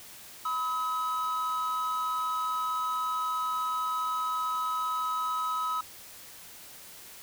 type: tone pair together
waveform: triangle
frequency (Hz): 994 / 1278.7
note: B5 / D#6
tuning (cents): +11 / +47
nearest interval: major third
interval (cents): 436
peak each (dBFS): -33 / -27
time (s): 0.45-5.81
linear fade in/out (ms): 5
effects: white hiss -48 dBFS RMS until 7.22 s